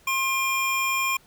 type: tone pair together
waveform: square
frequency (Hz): 1069.1 / 2400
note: C6 / D7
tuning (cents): +37 / +37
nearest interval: octave + major second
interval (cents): 1400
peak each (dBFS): -27 / -25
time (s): 0.07-1.17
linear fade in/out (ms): 5
effects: pink hiss -57 dBFS RMS until 1.26 s